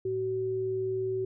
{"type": "tone pair together", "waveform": "sine", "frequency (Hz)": [112.7, 378.2], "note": ["A2", "F#4"], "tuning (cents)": [42, 38], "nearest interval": "octave + major sixth", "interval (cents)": 2096, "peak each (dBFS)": [-39, -28], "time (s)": [0.05, 1.25], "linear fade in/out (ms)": 5, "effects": []}